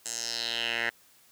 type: tone with band-pass filter sweep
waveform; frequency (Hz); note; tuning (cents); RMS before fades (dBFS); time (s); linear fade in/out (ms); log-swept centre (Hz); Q
10% pulse; 116.7; A#2; +2; -32; 0.05-0.9; 10; 7800 to 1900; 3.4
effects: white hiss -60 dBFS RMS until 1.31 s + high-pass 60 Hz 12 dB/octave